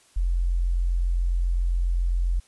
sine tone, 43.71 Hz, F1, 2 cents sharp, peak -20 dBFS, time 0.16-2.4 s, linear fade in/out 10 ms, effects white hiss -58 dBFS RMS until 2.47 s + resampled to 24000 Hz

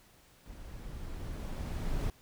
brown noise with level ramp, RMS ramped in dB -47 to -32 dBFS, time 0.46-2.1 s, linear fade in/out 2 ms, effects pink hiss -62 dBFS RMS until 2.21 s

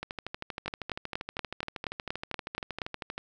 two click trains, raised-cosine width 0.3 ms, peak -19 / -15 dBFS, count 41 / 10, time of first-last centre 0.03-3.18 / 0.68-2.818 s, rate 12.7 / 4.21 Hz, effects none

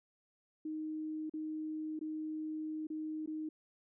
sine tone with dropouts, 311.1 Hz, D#4, in tune, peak -37 dBFS, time 0.65-3.49 s, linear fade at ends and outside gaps 5 ms, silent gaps 1.297-1.337 / 1.992-2.011 / 2.87-2.901 / 3.261-3.274 s, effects none

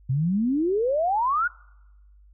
sine exponential sweep, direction up, 125.1 to 1490 Hz, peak -20 dBFS, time 0.09-1.48 s, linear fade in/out 10 ms, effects noise-tail reverb RT60 1.0 s tail -26 dB re dry + added 50 Hz sine -50 dBFS peak until 2.33 s

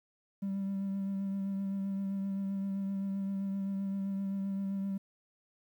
triangle tone with vibrato, 195.7 Hz, G3, 3 cents flat, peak -29 dBFS, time 0.42-4.98 s, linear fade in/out 10 ms, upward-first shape triangle, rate 7.7 Hz, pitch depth 23 cents each way, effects tanh soft clip ceiling -27 dBFS + 11-bit

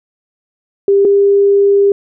sine tone pair in turn, 397.7 / 400.2 Hz, G4 / G4, +25 / +36 cents, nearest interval unison, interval 11 cents, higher second, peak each -6 dBFS, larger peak neither, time 0.88-1.05 / 1.05-1.92 s, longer second, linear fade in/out 2 ms, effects none

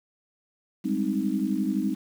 sine chord, Ab major seventh, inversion third, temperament equal, 196 / 207.7 / 261.6 / 311.1 Hz, G3 / Ab3 / C4 / Eb4, 0 / 0 / 0 / 0 cents, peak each -29 dBFS, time 0.84-1.95 s, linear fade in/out 20 ms, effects 8-bit

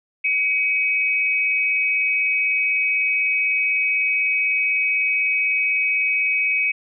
sine tone pair together, 2258 / 2538 Hz, C#7 / D#7, +31 / +34 cents, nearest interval major second, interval 203 cents, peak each -20 dBFS, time 0.24-6.72 s, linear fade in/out 10 ms, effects none

